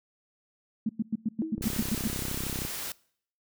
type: tone bursts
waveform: sine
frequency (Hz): 220.5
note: A3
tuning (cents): +4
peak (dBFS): -24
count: 10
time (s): 0.86-2.08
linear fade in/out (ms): 5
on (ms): 32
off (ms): 100
type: tone with exponential decay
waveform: sine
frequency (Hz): 320.1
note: D#4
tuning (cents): +49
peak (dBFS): -27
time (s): 1.42-1.73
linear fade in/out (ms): 1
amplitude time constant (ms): 67
type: click train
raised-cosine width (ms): 3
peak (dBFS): -22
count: 36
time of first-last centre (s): 1.58-2.65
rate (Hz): 32.7
type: noise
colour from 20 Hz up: white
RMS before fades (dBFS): -36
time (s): 1.62-2.92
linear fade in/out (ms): 2
effects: noise-tail reverb RT60 0.6 s tail -23 dB re dry